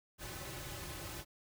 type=noise with comb filter; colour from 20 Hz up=pink; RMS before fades=-45 dBFS; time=0.18-1.25 s; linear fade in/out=50 ms; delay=4.3 ms; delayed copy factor=-0.8; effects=none